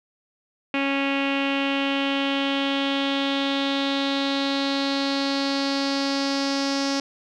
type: tone with low-pass filter sweep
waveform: sawtooth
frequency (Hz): 276.1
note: C#4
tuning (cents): -7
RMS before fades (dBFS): -24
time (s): 0.74-7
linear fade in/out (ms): 2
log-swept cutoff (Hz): 2600 to 5300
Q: 4.6
effects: none